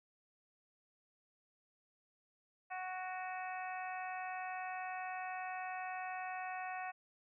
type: harmonic tone with a mistuned harmonic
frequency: 370 Hz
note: F#4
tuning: in tune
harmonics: 2 / 3 / 4 / 5 / 6 / 7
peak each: -42 / -50 / -50 / -49 / -55 / -51 dBFS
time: 2.7-6.92 s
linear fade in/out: 20 ms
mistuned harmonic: 6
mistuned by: +28 cents
effects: none